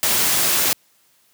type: noise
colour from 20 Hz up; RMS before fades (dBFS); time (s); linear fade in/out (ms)
white; -18; 0.03-0.73; 0
effects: white hiss -59 dBFS RMS until 1.33 s + high-pass 80 Hz 12 dB/octave